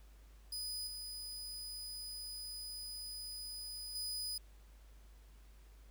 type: tone with level steps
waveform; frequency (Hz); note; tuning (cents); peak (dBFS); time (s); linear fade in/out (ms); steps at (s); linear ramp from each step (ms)
sawtooth; 4978; D#8; 0; -37 / -41 / -36; 0.52-4.38; 5; 0.87 / 3.95; 5
effects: added 51 Hz sine -56 dBFS peak until 5.9 s + pink hiss -69 dBFS RMS until 5.9 s